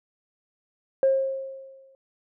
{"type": "tone with exponential decay", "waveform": "sine", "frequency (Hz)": 536, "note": "C5", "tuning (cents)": 42, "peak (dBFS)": -14, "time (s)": [1.03, 1.95], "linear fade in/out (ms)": 1, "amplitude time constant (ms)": 200, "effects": ["tanh soft clip ceiling -12 dBFS"]}